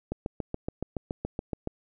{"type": "click train", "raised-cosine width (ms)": 2, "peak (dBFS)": -17, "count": 12, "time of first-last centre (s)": [0.12, 1.674], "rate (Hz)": 7.08, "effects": []}